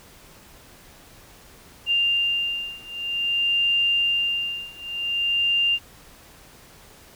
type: beating tone pair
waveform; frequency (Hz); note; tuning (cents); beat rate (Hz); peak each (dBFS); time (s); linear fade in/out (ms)
sine; 2794 / 2794.52; F7 / F7; 0 / 0; 0.52; -23 / -24; 1.86-5.79; 50
effects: pink hiss -49 dBFS RMS until 7.15 s